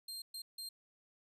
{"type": "tone bursts at uneven times", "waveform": "sawtooth", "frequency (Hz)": 4186, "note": "C8", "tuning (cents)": 0, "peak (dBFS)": -40, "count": 3, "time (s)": [[0.08, 0.22], [0.34, 0.42], [0.58, 0.69]], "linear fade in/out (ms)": 5, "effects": ["resampled to 32000 Hz", "13-bit"]}